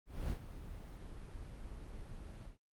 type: noise with ADSR envelope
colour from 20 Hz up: brown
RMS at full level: -37 dBFS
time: 0.06-2.58 s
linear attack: 240 ms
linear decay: 85 ms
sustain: -11 dB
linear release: 140 ms
effects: Opus 32 kbps